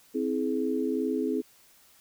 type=tone cluster; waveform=sine; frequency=261.1 / 323.7 / 422.7 Hz; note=C4 / E4 / G#4; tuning=-3 / -31 / +31 cents; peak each=-29 / -31 / -30 dBFS; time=0.14-1.42 s; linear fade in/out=20 ms; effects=white hiss -59 dBFS RMS until 2 s